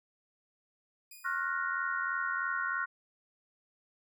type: tone with exponential decay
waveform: 5% pulse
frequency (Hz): 2462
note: D#7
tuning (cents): -19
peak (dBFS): -37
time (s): 1.11-1.71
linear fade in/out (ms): 5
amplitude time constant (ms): 130
type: chord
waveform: sine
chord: Gb major seventh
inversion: second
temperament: equal with one note detuned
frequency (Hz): 1082.8 / 1396.9 / 1480 / 1864.7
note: Db6 / F6 / Gb6 / Bb6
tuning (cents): -41 / 0 / 0 / 0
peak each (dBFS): -37 / -35 / -35 / -39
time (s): 1.24-2.86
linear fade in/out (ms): 20
effects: none